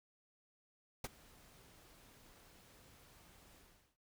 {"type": "noise with ADSR envelope", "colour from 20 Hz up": "pink", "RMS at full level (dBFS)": -40, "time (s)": [1.04, 3.97], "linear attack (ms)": 5, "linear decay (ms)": 29, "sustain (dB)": -23, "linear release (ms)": 410, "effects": []}